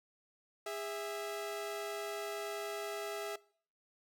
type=tone pair together; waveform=sawtooth; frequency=409.4 / 659.3 Hz; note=G#4 / E5; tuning=-25 / 0 cents; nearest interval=minor sixth; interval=825 cents; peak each=-38 / -37 dBFS; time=0.66-3.36 s; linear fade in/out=5 ms; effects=noise-tail reverb RT60 0.5 s tail -21 dB re dry